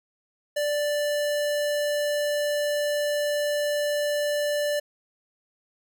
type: tone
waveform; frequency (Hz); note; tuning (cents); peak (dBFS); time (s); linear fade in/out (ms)
square; 587.3; D5; 0; -24; 0.56-4.8; 10
effects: none